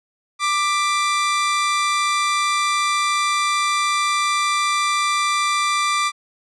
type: tone pair together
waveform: sawtooth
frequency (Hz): 1180.9 / 1986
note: D6 / B6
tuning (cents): +9 / +9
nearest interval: major sixth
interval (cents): 900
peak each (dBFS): -14 / -24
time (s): 0.39-6.12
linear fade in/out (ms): 50
effects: resampled to 22050 Hz